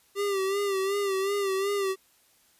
square tone with vibrato, 394 Hz, G4, 9 cents sharp, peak -26 dBFS, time 0.15-1.96 s, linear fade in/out 50 ms, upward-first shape sine, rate 2.7 Hz, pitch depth 58 cents each way, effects white hiss -63 dBFS RMS until 2.59 s + resampled to 32000 Hz

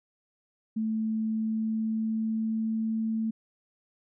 sine tone with pitch glide, 220 to 222.2 Hz, A3 to A3, 0 to +17 cents, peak -26 dBFS, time 0.76-3.31 s, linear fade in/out 10 ms, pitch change +17 cents, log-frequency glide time 1.26-3.01 s, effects none

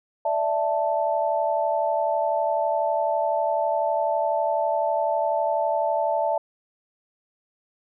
sine chord, D suspended second, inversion none, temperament equal, 587.3 / 659.3 / 880 Hz, D5 / E5 / A5, 0 / 0 / 0 cents, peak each -26 / -24 / -25 dBFS, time 0.25-6.38 s, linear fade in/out 5 ms, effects none

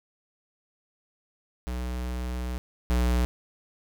square tone pair in turn, 61.74 / 60.93 Hz, B1 / B1, 0 / -23 cents, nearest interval unison, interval 23 cents, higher first, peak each -30 / -22 dBFS, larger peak second, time 1.67-2.58 / 2.9-3.25 s, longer first, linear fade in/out 0 ms, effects none

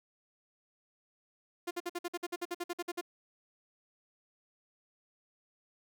sawtooth tone bursts, 350 Hz, F4, 4 cents sharp, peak -30 dBFS, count 15, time 1.67-3.012 s, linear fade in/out 10 ms, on 40 ms, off 53 ms, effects none

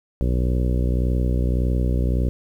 harmonic tone, 61.74 Hz, B1, in tune, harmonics 1 / 2 / 3 / 4 / 5 / 6 / 7 / 8 / 9, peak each -19 / -25 / -29 / -31 / -33 / -35 / -36 / -37 / -38 dBFS, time 0.21-2.29 s, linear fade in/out 0 ms, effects 9-bit

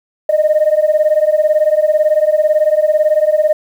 sine beating tone pair, 604 / 622 Hz, D5 / D#5, +48 / -1 cents, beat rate 18 Hz, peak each -11 dBFS, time 0.29-3.53 s, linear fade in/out 5 ms, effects tanh soft clip ceiling -4 dBFS + 7-bit

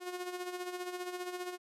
sawtooth tone with tremolo, 360 Hz, F#4, 47 cents flat, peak -32 dBFS, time 0-1.58 s, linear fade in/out 50 ms, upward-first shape sine, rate 15 Hz, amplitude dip 60%, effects resampled to 32000 Hz

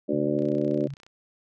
harmonic tone, 73.42 Hz, D2, in tune, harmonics 3 / 4 / 5 / 6 / 7 / 8, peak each -30 / -27 / -28 / -38 / -32 / -30 dBFS, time 0.08-0.88 s, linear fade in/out 20 ms
sine tone with pitch glide, 136.7 to 138.85 Hz, C#3 to C#3, -24 to +3 cents, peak -33 dBFS, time 0.13-0.94 s, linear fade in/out 2 ms, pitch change +27 cents, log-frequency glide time 0.28-0.76 s
click train, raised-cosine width 0.2 ms, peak -33 dBFS, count 22, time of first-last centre 0.39-1.065 s, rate 31.1 Hz
effects none

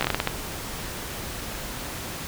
slowing click train, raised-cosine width 0.3 ms, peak -6 dBFS, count 8, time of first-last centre 0.01-0.274 s, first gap 15 ms, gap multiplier 1.3, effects pink hiss -34 dBFS RMS until 2.27 s

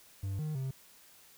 triangle tone with pitch steps, 97.6 / 153.8 / 132.7 Hz, G2 / D#3 / C3, -7 / -20 / +25 cents, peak -31 dBFS, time 0.23-0.71 s, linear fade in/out 5 ms, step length 160 ms, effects white hiss -59 dBFS RMS until 1.37 s

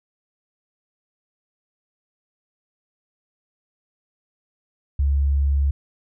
sine tone, 70 Hz, C#2, 18 cents sharp, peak -16 dBFS, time 4.99-5.71 s, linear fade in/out 5 ms, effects none

